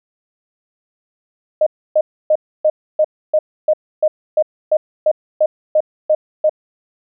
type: tone bursts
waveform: sine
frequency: 617 Hz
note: D#5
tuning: 15 cents flat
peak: -9 dBFS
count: 15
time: 1.61-6.495 s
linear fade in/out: 5 ms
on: 55 ms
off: 290 ms
effects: none